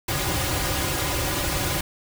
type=noise with comb filter; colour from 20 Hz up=pink; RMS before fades=-25 dBFS; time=0.08-1.81 s; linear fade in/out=5 ms; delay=4.5 ms; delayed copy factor=-0.95; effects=none